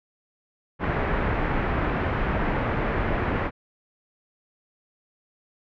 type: low-pass noise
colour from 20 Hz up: pink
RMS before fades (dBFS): -25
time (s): 0.79-3.51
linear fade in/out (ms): 50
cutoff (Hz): 2100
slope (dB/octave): 24
effects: none